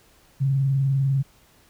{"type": "tone with vibrato", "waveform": "sine", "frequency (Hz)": 136, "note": "C#3", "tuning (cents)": -33, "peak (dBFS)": -18, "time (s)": [0.4, 1.23], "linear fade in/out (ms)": 20, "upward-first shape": "square", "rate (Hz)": 20, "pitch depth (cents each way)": 52, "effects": ["pink hiss -57 dBFS RMS until 1.69 s"]}